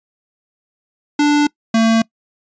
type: tone pair in turn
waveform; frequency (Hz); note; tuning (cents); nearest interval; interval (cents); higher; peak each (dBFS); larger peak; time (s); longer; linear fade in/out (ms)
square; 293.7 / 225.5; D4 / A3; 0 / +43; perfect fourth; 457; first; -11; neither; 1.19-1.47 / 1.74-2.02; neither; 5
effects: noise-tail reverb RT60 0.1 s tail -23 dB re dry + resampled to 16000 Hz

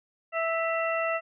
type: harmonic tone with a mistuned harmonic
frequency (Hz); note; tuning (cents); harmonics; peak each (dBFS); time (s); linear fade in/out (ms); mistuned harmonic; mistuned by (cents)
658; E5; -3; 1 / 2 / 3 / 4; -28 / -31 / -33 / -34; 0.32-1.21; 50; 4; +50
effects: none

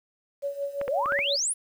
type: tone with tremolo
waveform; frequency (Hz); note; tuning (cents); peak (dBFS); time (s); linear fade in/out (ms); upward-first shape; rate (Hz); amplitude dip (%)
sine; 563; C#5; +27; -25; 0.42-1.37; 20; triangle; 5.8; 85
type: clicks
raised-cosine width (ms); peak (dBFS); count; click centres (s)
0.5; -19; 5; 0.814 / 0.88 / 1.059 / 1.122 / 1.19
type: exponential sweep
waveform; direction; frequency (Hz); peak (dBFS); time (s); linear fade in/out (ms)
sine; up; 466.2 to 10760; -24; 0.87-1.54; 20
effects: 9-bit

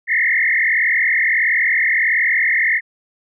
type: tone with frequency modulation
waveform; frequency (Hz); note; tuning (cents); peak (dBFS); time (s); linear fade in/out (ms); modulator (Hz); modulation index
sine; 1975.5; B6; 0; -13; 0.07-2.81; 50; 41.5; 4.5
effects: none

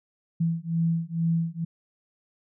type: beating tone pair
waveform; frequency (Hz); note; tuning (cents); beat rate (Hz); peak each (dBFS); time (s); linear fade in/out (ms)
sine; 164.81 / 167.01; E3 / E3; 0 / +23; 2.2; -26; 0.4-1.65; 10
effects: none

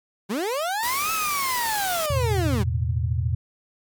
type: linear two-way sweep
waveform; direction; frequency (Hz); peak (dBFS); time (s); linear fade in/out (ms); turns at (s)
30% pulse; up then down; 177.9 to 1318.5 to 177.9; -21; 0.29-2.64; 20; 1.12
type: noise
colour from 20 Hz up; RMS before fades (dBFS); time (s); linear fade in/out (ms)
white; -30; 0.83-2.06; 0
type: chord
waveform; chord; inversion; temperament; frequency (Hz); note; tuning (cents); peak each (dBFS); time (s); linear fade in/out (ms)
sine; E suspended fourth; none; just; 82.41 / 109.88 / 123.61; E2 / A2 / B2; 0 / -2 / +2; -24 / -26 / -26; 2.1-3.35; 5
effects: MP3 96 kbps

